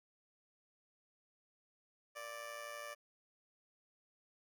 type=tone with amplitude modulation; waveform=15% pulse; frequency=587.3 Hz; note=D5; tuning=in tune; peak=-36 dBFS; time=2.15-2.95 s; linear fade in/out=20 ms; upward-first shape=sine; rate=112 Hz; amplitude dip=60%; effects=none